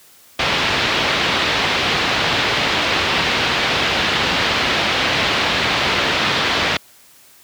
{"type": "low-pass noise", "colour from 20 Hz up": "white", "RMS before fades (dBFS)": -18, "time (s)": [0.39, 6.77], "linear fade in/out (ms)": 5, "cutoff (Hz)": 3800, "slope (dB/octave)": 24, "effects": ["white hiss -48 dBFS RMS until 7.43 s", "high-pass 60 Hz 12 dB/octave"]}